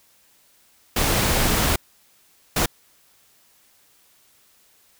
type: noise bursts at uneven times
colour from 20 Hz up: pink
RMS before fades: -20 dBFS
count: 2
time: 0.96-1.76 / 2.56-2.66 s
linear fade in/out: 5 ms
effects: white hiss -58 dBFS RMS until 4.99 s